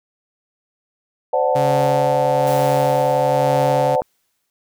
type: chord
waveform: sine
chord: D dominant seventh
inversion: third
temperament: equal with one note detuned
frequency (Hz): 516 / 587.3 / 740 / 880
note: C5 / D5 / F#5 / A5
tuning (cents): -24 / 0 / 0 / 0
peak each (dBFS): -18 / -20 / -21 / -22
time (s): 1.33-4.01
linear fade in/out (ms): 5
type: tone with tremolo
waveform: sawtooth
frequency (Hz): 138.59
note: C#3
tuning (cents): 0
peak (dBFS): -16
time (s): 1.55-3.96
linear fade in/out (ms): 10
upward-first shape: sine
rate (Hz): 1.1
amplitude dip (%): 40
type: noise with exponential decay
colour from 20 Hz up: white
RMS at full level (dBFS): -33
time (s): 2.47-4.5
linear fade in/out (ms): 1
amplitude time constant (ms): 440
type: click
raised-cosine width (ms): 1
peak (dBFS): -14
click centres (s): 4.019
effects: none